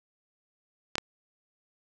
clicks, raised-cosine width 0.2 ms, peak -10 dBFS, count 2, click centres 0.955 / 0.982 s, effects none

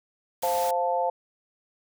white noise, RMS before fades -36 dBFS, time 0.42-0.71 s, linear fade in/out 5 ms
sine chord, F major, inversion second, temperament equal, 523.3 / 698.5 / 880 Hz, C5 / F5 / A5, 0 / 0 / 0 cents, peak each -27 dBFS, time 0.43-1.1 s, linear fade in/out 5 ms
effects none

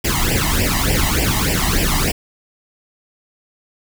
pink noise with flanger, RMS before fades -17 dBFS, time 0.04-2.12 s, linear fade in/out 10 ms, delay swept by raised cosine 0.38 to 1.04 ms, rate 3.4 Hz, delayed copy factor +0.85, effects none

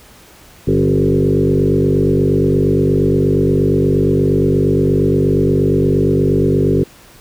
sine tone with frequency modulation, 265.7 Hz, C4, 27 cents sharp, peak -10 dBFS, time 0.67-6.84 s, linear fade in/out 10 ms, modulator 48.5 Hz, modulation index 3.7, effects pink hiss -43 dBFS RMS until 7.2 s

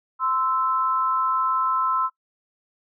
sine tone pair together, 1035.5 / 1317 Hz, C6 / E6, -18 / -2 cents, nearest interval major third, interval 416 cents, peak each -23 / -22 dBFS, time 0.19-2.1 s, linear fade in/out 50 ms, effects noise-tail reverb RT60 0.1 s tail -20 dB re dry

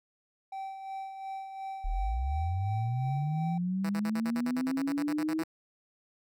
triangle tone with tremolo, 774 Hz, G5, 22 cents flat, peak -33 dBFS, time 0.52-3.58 s, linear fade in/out 5 ms, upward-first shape sine, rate 2.8 Hz, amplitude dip 50%
sine linear sweep, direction up, 34.16 to 322.4 Hz, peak -28 dBFS, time 1.84-5.43 s, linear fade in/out 10 ms
5% pulse tone bursts, 164.81 Hz, E3, in tune, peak -26 dBFS, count 16, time 3.84-5.438 s, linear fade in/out 2 ms, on 53 ms, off 50 ms
effects none

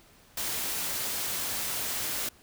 white noise, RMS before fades -32 dBFS, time 0.37-2.29 s, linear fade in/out 5 ms, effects pink hiss -58 dBFS RMS until 2.42 s

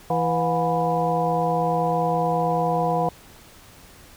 harmonic tone with a mistuned harmonic, 164.8 Hz, E3, in tune, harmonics 1 / 2 / 3 / 4 / 5 / 6, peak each -26 / -33 / -25 / -23 / -31 / -28 dBFS, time 0.1-3.09 s, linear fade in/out 2 ms, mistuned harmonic 4, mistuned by +140 cents, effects pink hiss -48 dBFS RMS until 4.16 s

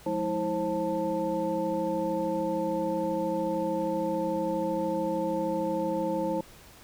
sine tone cluster, 175.5 / 208.6 / 323 / 531 / 885 Hz, F3 / G#3 / E4 / C5 / A5, +9 / +8 / -35 / +25 / +10 cents, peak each -37 / -36 / -31 / -30 / -34 dBFS, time 0.06-6.41 s, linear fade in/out 5 ms, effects pink hiss -52 dBFS RMS until 6.83 s

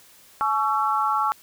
sine tone cluster, 854 / 1120 / 1341 Hz, G#5 / C#6 / E6, +48 / +18 / +29 cents, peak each -24 dBFS, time 0.41-1.32 s, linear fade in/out 0 ms, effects white hiss -52 dBFS RMS until 1.42 s

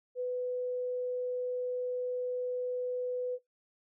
sine tone, 498.3 Hz, B4, 15 cents sharp, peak -31 dBFS, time 0.15-3.39 s, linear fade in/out 50 ms, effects noise-tail reverb RT60 0.2 s tail -23 dB re dry

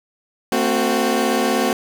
20% pulse chord, F# diminished, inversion first, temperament equal with one note detuned, 225.3 / 261.6 / 370 Hz, A3 / C4 / F#4, +41 / 0 / 0 cents, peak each -16 dBFS, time 0.52-1.73 s, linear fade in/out 2 ms, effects none

